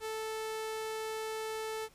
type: tone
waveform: sawtooth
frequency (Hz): 439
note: A4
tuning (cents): -4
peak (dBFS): -32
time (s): 0-1.89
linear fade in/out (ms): 50
effects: pink hiss -63 dBFS RMS until 1.94 s + resampled to 32000 Hz